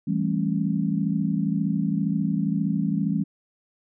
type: chord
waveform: sine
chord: A dominant seventh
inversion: second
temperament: just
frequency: 165 / 198 / 220 / 275 Hz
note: E3 / G3 / A3 / C#4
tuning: +2 / +18 / 0 / -14 cents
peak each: -26 / -25 / -29 / -29 dBFS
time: 0.07-3.24 s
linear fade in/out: 10 ms
effects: none